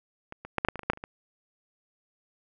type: clicks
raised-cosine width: 0.5 ms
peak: -24 / -25 / -10 / -9 / -8 / -21 / -20 / -30 / -8 / -18 / -29 / -22 dBFS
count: 12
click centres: 0.324 / 0.45 / 0.583 / 0.649 / 0.686 / 0.757 / 0.793 / 0.833 / 0.9 / 0.934 / 0.974 / 1.039 s
effects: none